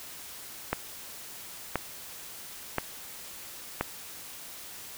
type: click train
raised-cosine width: 0.5 ms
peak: -11 dBFS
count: 4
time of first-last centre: 0.73-3.81 s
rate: 0.974 Hz
effects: white hiss -44 dBFS RMS until 4.97 s